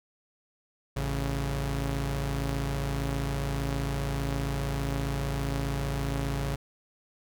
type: tone pair together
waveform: sawtooth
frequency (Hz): 55.11 / 138.59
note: A1 / C#3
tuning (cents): +3 / 0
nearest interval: octave + major third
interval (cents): 1597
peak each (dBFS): -27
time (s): 0.96-6.56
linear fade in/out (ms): 10
effects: none